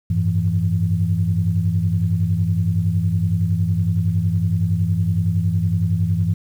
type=tone cluster; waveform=sine; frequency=93.4 / 104.2 / 166.3 Hz; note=F#2 / G#2 / E3; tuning=+17 / +6 / +16 cents; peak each=-20 dBFS; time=0.1-6.34 s; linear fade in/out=5 ms; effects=tanh soft clip ceiling -6 dBFS + 8-bit